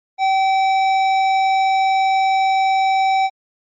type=tone with tanh clipping; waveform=sine; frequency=769 Hz; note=G5; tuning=33 cents flat; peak=-15 dBFS; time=0.18-3.3 s; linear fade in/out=50 ms; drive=13 dB; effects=MP3 32 kbps